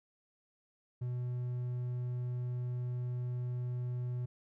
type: tone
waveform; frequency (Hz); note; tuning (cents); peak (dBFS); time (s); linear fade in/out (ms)
triangle; 123.47; B2; 0; -32; 1.01-4.26; 10
effects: none

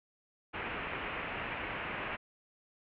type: low-pass noise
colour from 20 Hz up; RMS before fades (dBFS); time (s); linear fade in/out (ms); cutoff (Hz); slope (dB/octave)
white; -39; 0.53-2.17; 20; 2700; 48
effects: none

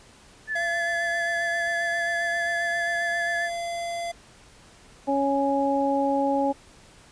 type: tone with vibrato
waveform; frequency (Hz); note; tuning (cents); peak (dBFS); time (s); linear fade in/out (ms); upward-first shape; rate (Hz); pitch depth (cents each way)
sine; 1725; A6; -35; -25; 0.47-3.5; 50; sine; 7.5; 31
type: tone with pitch glide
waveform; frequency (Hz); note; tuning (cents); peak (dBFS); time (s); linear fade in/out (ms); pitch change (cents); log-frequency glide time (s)
square; 680 to 684.3; F5 to F5; -46 to -35; -29; 0.55-4.12; 10; +11; 1.5-2.94
type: harmonic tone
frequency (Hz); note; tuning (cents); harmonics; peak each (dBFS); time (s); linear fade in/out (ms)
277.2; C#4; 0; 1 / 2 / 3; -25 / -25 / -25; 5.07-6.53; 20
effects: pink hiss -52 dBFS RMS until 7.11 s + resampled to 22050 Hz

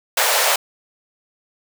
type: high-pass noise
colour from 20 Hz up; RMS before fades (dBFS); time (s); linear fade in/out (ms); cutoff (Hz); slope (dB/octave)
pink; -17; 0.17-0.56; 5; 500; 48
effects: none

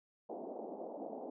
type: band-pass noise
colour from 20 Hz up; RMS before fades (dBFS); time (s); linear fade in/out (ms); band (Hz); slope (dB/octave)
white; -45; 0.29-1.3; 5; 220 to 770; 48
effects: none

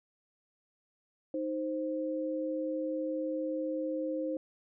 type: tone pair together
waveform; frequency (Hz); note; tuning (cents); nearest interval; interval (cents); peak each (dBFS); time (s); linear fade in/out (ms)
sine; 311.8 / 523.7; D#4 / C5; +4 / +1; major sixth; 897; -34 / -34; 1.34-4.37; 2
effects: none

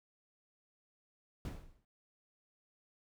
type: noise with exponential decay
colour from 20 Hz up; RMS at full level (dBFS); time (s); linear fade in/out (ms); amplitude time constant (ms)
brown; -36; 1.45-1.85; 2; 86
effects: none

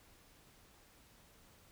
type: silence
effects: pink hiss -64 dBFS RMS until 1.71 s

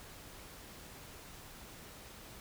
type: silence
effects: pink hiss -52 dBFS RMS until 2.4 s

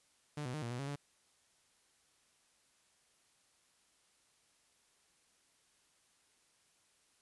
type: tone with pitch steps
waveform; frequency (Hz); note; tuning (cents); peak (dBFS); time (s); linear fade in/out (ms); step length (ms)
sawtooth; 148.4 / 125.2 / 153 / 117.9 / 122.7 / 138.9 / 143.3; D3 / B2 / D#3 / A#2 / B2 / C#3 / D3; +18 / +24 / -29 / +20 / -11 / +4 / -42; -35; 0.37-0.958; 5; 84
effects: white hiss -72 dBFS RMS until 7.21 s + resampled to 24000 Hz

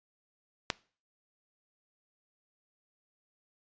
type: click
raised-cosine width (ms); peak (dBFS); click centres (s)
0.2; -10; 0.702
effects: noise-tail reverb RT60 0.4 s tail -21 dB re dry + resampled to 16000 Hz

